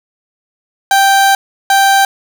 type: tone bursts at uneven times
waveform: 30% pulse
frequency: 784 Hz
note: G5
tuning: in tune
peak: -4 dBFS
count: 2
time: 0.91-1.35 / 1.7-2.05 s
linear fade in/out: 2 ms
effects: none